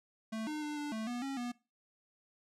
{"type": "tone with pitch steps", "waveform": "square", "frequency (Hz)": [221, 303.7, 298.3, 293.9, 220, 242.7, 272.8, 242.6], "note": ["A3", "D#4", "D4", "D4", "A3", "B3", "C#4", "B3"], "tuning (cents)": [8, -42, 27, 1, 0, -30, -28, -31], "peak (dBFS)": -37, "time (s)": [0.32, 1.52], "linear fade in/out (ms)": 10, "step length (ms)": 150, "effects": ["noise-tail reverb RT60 0.3 s tail -21 dB re dry", "low-pass 9000 Hz 12 dB/octave"]}